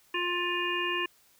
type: harmonic tone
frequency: 352.6 Hz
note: F4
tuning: 17 cents sharp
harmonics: 1 / 3 / 5 / 7 / 8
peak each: -34 / -34 / -34 / -34 / -34 dBFS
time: 0.14-1.06 s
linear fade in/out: 5 ms
effects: white hiss -63 dBFS RMS until 1.39 s